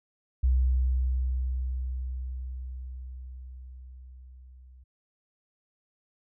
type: tone with level ramp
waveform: sine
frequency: 63.6 Hz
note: C2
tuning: 48 cents flat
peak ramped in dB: -19 to -49 dBFS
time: 0.43-4.84 s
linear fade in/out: 10 ms
effects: none